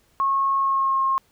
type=tone with pitch glide; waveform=sine; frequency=1090 to 1073.1 Hz; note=C#6 to C6; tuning=-29 to +43 cents; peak=-18 dBFS; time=0.2-1.18 s; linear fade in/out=0 ms; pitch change=-28 cents; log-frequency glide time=0.59-1.02 s; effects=pink hiss -62 dBFS RMS until 1.31 s